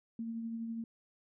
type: tone with tremolo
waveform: sine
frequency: 228.3 Hz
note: A#3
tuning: 36 cents flat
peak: -35 dBFS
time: 0.19-0.84 s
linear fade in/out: 2 ms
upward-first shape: triangle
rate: 12 Hz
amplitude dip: 35%
effects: none